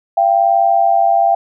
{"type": "tone pair together", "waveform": "sine", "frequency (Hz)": [683.3, 784], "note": ["F5", "G5"], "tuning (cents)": [-38, 0], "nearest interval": "major second", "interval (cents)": 238, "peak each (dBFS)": -12, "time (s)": [0.17, 1.35], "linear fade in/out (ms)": 5, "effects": []}